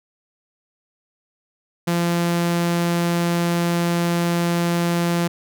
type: tone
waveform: sawtooth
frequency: 171.7 Hz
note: F3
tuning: 29 cents flat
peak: -14 dBFS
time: 1.87-5.28 s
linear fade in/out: 10 ms
effects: none